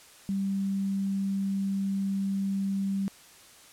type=tone; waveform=sine; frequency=195.6 Hz; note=G3; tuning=4 cents flat; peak=-26 dBFS; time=0.29-3.08 s; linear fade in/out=0 ms; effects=white hiss -53 dBFS RMS until 3.72 s + low-pass 11000 Hz 12 dB/octave